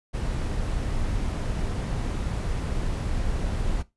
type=noise; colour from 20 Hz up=brown; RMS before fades=-27 dBFS; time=0.13-3.83 s; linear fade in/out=20 ms; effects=noise-tail reverb RT60 0.2 s tail -18 dB re dry + resampled to 24000 Hz